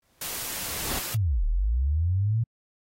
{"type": "noise with exponential growth", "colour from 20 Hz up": "pink", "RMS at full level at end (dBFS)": -30, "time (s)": [0.02, 0.99], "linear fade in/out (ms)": 5, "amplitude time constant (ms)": 210}
{"type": "noise", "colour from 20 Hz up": "white", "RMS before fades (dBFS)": -33, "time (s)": [0.21, 1.15], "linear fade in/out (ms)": 5}
{"type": "linear two-way sweep", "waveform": "sine", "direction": "down then up", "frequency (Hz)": [118, 34.84, 118], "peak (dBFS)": -21, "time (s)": [1.14, 2.44], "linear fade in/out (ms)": 10, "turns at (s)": 1.45}
{"effects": ["AAC 48 kbps"]}